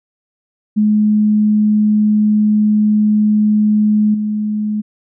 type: tone with level steps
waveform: sine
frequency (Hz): 211.7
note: G#3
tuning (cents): +33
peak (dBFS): -9 / -15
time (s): 0.76-4.82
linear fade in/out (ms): 20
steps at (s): 4.14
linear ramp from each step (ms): 5
effects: none